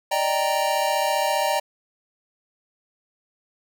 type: chord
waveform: square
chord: Eb major seventh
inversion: third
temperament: equal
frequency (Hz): 587.3 / 622.3 / 784 / 932.3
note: D5 / Eb5 / G5 / Bb5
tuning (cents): 0 / 0 / 0 / 0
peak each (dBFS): -27 / -28 / -26 / -26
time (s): 0.11-1.6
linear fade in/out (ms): 10
effects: none